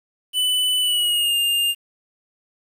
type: tone with pitch glide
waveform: square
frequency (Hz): 2993 to 2809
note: F#7 to F7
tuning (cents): +19 to +9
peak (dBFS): -18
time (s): 0.33-1.75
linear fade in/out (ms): 50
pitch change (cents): -110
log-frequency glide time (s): 0.8-1.36
effects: 8-bit